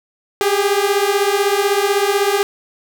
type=beating tone pair; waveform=sawtooth; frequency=394.5 / 410.5 Hz; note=G4 / G#4; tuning=+11 / -20 cents; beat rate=16 Hz; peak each=-13 dBFS; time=0.41-2.43 s; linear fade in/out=0 ms; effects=none